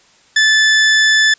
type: tone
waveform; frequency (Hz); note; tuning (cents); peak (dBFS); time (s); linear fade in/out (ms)
sawtooth; 1745; A6; -15; -5; 0.36-1.34; 5
effects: white hiss -50 dBFS RMS until 1.38 s + resampled to 16000 Hz